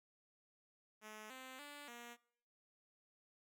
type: tone with pitch steps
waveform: 5% pulse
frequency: 214.8 / 259.6 / 290.2 / 238.1 Hz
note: A3 / C4 / D4 / A#3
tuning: -41 / -13 / -21 / +37 cents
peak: -40 dBFS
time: 1.01-2.17 s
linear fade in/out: 50 ms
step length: 290 ms
effects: noise-tail reverb RT60 0.7 s tail -23 dB re dry